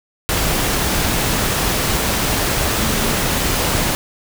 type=tone in noise; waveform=sine; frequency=220 Hz; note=A3; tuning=in tune; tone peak=-24 dBFS; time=2.79-3.12 s; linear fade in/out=0 ms; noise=pink; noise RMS=-18 dBFS; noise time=0.29-3.95 s; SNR=-9 dB; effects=none